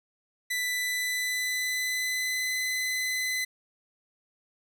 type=tone with pitch glide; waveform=sawtooth; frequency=1988 to 2020 Hz; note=B6 to B6; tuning=+11 to +39 cents; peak=-24 dBFS; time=0.5-3.45 s; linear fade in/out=10 ms; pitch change=+28 cents; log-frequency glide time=0.67-2.54 s; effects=none